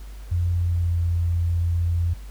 sine tone with pitch glide, 87.31 to 85.71 Hz, F2 to F2, 0 to -32 cents, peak -19 dBFS, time 0.31-2.14 s, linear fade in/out 10 ms, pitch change -32 cents, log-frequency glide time 0.59-0.98 s, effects added 50 Hz sine -35 dBFS peak until 2.3 s + pink hiss -51 dBFS RMS until 2.3 s

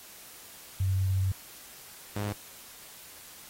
sine / sawtooth tone pair in turn, 94.9 / 103.04 Hz, F#2 / G#2, +44 / -13 cents, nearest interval minor second, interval 143 cents, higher second, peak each -24 / -27 dBFS, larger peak first, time 0.8-1.32 / 2.16-2.33 s, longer first, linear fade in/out 5 ms, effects white hiss -49 dBFS RMS until 3.49 s + AAC 48 kbps

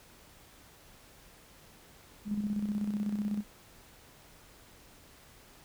sine tone with tremolo, 207.7 Hz, G#3, in tune, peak -28 dBFS, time 2.25-3.44 s, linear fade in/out 50 ms, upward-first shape square, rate 16 Hz, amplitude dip 50%, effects pink hiss -57 dBFS RMS until 5.64 s

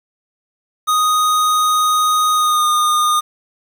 square tone with pitch glide, 1244.5 to 1221.7 Hz, D#6 to D#6, 0 to -32 cents, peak -13 dBFS, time 0.87-3.21 s, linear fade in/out 20 ms, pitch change -32 cents, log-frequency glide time 2.33-2.66 s, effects 7-bit

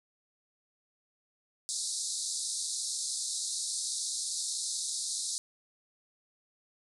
white band-pass noise, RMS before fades -35 dBFS, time 1.69-5.38 s, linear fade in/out 0 ms, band 3800 to 10000 Hz, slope 96 dB/octave, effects none

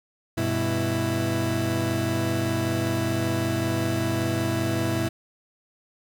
30% pulse tone cluster, 98.8 / 124 / 329.8 Hz, G2 / B2 / E4, +14 / +7 / +1 cents, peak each -26 / -25 / -24 dBFS, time 0.37-5.09 s, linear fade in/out 10 ms, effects 9-bit

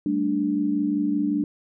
sine chord, G suspended second, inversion none, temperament equal with one note detuned, 196 / 221.3 / 293.7 Hz, G3 / A3 / D4, 0 / +10 / 0 cents, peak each -28 / -28 / -22 dBFS, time 0.06-1.44 s, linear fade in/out 2 ms, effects none

